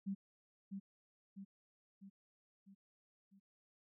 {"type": "tone with echo", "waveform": "sine", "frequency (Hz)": 195.9, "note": "G3", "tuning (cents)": -1, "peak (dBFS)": -37, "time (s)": [0.06, 0.15], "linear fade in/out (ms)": 20, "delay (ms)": 650, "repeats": 5, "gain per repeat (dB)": -5, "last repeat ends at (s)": 3.4, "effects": []}